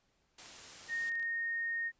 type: noise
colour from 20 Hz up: white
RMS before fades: -50 dBFS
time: 0.38-1.1 s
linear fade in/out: 5 ms
type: clicks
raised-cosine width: 0.2 ms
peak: -39 dBFS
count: 10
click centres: 0.419 / 0.459 / 0.589 / 0.898 / 0.951 / 1.023 / 1.118 / 1.154 / 1.197 / 1.228 s
type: tone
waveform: sine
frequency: 1850 Hz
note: A#6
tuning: 14 cents flat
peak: -33 dBFS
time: 0.88-1.92 s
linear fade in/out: 50 ms
effects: pink hiss -75 dBFS RMS until 1.99 s + resampled to 16000 Hz